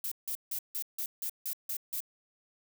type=noise bursts; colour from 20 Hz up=violet; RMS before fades=-35 dBFS; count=9; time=0.04-2.004 s; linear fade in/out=2 ms; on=76 ms; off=160 ms; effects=none